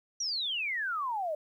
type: exponential sweep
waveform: sine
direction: down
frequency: 5920 to 587.3 Hz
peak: -30 dBFS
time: 0.2-1.35 s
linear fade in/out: 5 ms
effects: 11-bit